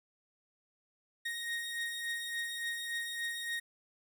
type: beating tone pair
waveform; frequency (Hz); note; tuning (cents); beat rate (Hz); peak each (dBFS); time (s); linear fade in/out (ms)
30% pulse; 1864 / 1867.5; A#6 / A#6; -1 / +3; 3.5; -40 / -34; 1.25-3.6; 10
effects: none